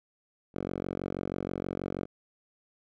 5% pulse tone with band-pass filter, 46.25 Hz, F#1, in tune, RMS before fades -35 dBFS, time 0.54-2.06 s, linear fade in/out 20 ms, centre 290 Hz, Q 0.58, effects none

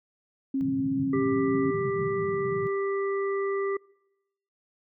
sine tone with pitch glide, 270 to 271.6 Hz, C#4 to C#4, -45 to -35 cents, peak -24 dBFS, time 0.54-1.71 s, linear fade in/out 5 ms, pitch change +10 cents, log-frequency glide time 0.72-1.38 s
pink band-pass noise, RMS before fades -36 dBFS, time 0.61-2.67 s, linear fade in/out 0 ms, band 110 to 200 Hz, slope 48 dB/octave
harmonic tone, 394.4 Hz, G4, 11 cents sharp, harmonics 1 / 3 / 5, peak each -26 / -35 / -39 dBFS, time 1.13-3.77 s, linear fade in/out 5 ms
effects noise-tail reverb RT60 0.9 s tail -25 dB re dry

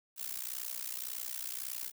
blue noise with amplitude modulation, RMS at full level -36 dBFS, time 0.16-1.92 s, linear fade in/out 50 ms, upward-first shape sine, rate 61.8 Hz, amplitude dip 95%, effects none

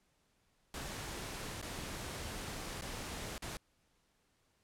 pink noise with dropouts, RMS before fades -43 dBFS, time 0.74-3.57 s, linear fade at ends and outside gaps 1 ms, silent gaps 1.615-1.626 / 2.811-2.821 / 3.38-3.422 s, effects pink hiss -75 dBFS RMS until 4.63 s + low-pass 11000 Hz 12 dB/octave

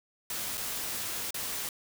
white noise with dropouts, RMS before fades -35 dBFS, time 0.3-1.69 s, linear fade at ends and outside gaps 2 ms, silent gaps 0.573-0.577 / 1.307-1.343 s, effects none

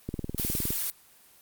click train, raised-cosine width 3 ms, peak -19 dBFS, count 13, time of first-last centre 0.09-0.705 s, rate 19.5 Hz
blue noise, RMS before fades -30 dBFS, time 0.38-0.9 s, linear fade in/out 0 ms
effects white hiss -57 dBFS RMS until 1.41 s + Opus 24 kbps

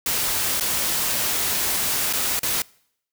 white noise with dropouts, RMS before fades -23 dBFS, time 0.06-2.62 s, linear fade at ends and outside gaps 2 ms, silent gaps 0.599-0.608 / 2.128-2.134 / 2.393-2.431 s, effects noise-tail reverb RT60 0.7 s tail -25 dB re dry

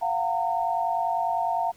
sine tone cluster, 693 / 743 / 914 Hz, F5 / F#5 / A#5, -14 / +7 / -34 cents, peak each -27 / -28 / -27 dBFS, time 0.01-1.72 s, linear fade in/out 20 ms, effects pink hiss -56 dBFS RMS until 1.76 s

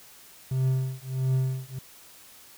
triangle tone with tremolo, 130.81 Hz, C3, in tune, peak -18 dBFS, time 0.51-1.79 s, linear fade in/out 5 ms, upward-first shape triangle, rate 1.5 Hz, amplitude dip 100%, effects white hiss -51 dBFS RMS until 2.57 s

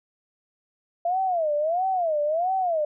sine tone with vibrato, 671 Hz, E5, 31 cents sharp, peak -21 dBFS, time 1.05-2.85 s, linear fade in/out 5 ms, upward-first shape sine, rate 1.5 Hz, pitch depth 230 cents each way, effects none

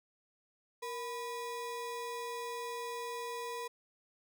square ring-modulated tone, 731 Hz, F#5, 21 cents flat, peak -36 dBFS, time 0.82-3.68 s, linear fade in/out 10 ms, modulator 261 Hz, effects none

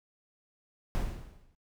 brown noise with exponential decay, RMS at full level -27 dBFS, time 0.95-1.55 s, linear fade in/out 0 ms, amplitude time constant 130 ms, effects noise-tail reverb RT60 0.1 s tail -26 dB re dry

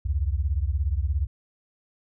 sine beating tone pair, 66 / 83 Hz, C2 / E2, +16 / +12 cents, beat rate 17 Hz, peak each -24 / -26 dBFS, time 0.05-1.27 s, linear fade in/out 10 ms, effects none

